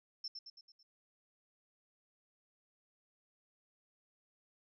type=tone with echo; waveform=sine; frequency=5340 Hz; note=E8; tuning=22 cents sharp; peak=-39 dBFS; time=0.24-0.28 s; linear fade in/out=5 ms; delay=110 ms; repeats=5; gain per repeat=-5 dB; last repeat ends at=0.83 s; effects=none